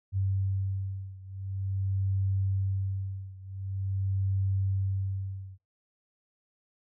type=beating tone pair; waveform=sine; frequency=96.5 / 96.96 Hz; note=G2 / G2; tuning=-27 / -18 cents; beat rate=0.46 Hz; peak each=-30 / -32 dBFS; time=0.12-5.58 s; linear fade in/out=50 ms; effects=noise-tail reverb RT60 0.2 s tail -18 dB re dry